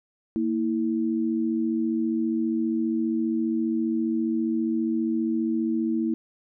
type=tone pair together; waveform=sine; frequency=230.2 / 325.1 Hz; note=A#3 / E4; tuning=-22 / -24 cents; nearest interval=tritone; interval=598 cents; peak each=-25 dBFS; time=0.36-6.14 s; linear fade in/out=0 ms; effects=none